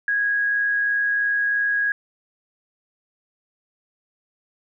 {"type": "tone with amplitude modulation", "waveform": "sine", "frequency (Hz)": 1651, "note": "G#6", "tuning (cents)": -11, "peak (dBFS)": -17, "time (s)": [0.08, 1.92], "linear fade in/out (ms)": 2, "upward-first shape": "sine", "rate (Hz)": 123, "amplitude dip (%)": 30, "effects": []}